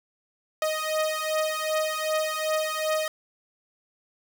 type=beating tone pair; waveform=sawtooth; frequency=622.3 / 624.9 Hz; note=D#5 / D#5; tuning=0 / +7 cents; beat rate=2.6 Hz; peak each=-24 dBFS; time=0.62-3.08 s; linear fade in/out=2 ms; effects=none